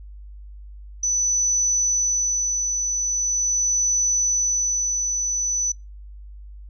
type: tone with tremolo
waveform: sine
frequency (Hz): 5980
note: F#8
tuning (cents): +17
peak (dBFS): -17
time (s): 1.03-5.72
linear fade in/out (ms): 5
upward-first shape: sine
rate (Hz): 0.42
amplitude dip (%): 35
effects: noise-tail reverb RT60 0.2 s tail -23 dB re dry + added 50 Hz sine -37 dBFS peak until 6.69 s